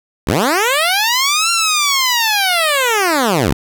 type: linear two-way sweep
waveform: 10% pulse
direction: up then down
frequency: 51.6 to 1383 to 51.6 Hz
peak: -4 dBFS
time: 0.27-3.53 s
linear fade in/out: 5 ms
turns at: 1.51 s
effects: none